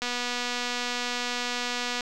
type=click train; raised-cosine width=0.2 ms; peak=-13 dBFS; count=486; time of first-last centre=0.02-2.008 s; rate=244 Hz; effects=none